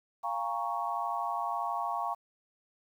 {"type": "chord", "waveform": "sine", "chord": "Bb minor seventh", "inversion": "second", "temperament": "equal with one note detuned", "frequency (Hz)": [698.5, 810.7, 932.3, 1108.7], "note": ["F5", "Ab5", "Bb5", "Db6"], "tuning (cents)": [0, -42, 0, 0], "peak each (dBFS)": [-36, -37, -36, -35], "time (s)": [0.23, 2.15], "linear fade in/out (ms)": 20, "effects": ["10-bit"]}